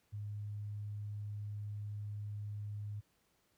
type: tone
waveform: sine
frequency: 103.83 Hz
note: G#2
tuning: in tune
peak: -39 dBFS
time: 0.12-3.01 s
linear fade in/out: 20 ms
effects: pink hiss -75 dBFS RMS until 3.57 s + high-pass 60 Hz 12 dB/octave